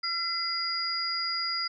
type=tone cluster; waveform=sine; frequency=1361 / 2032 / 4866 Hz; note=F6 / B6 / D#8; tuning=-45 / +49 / -39 cents; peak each=-35 / -37 / -29 dBFS; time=0.03-1.68 s; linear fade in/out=10 ms; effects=none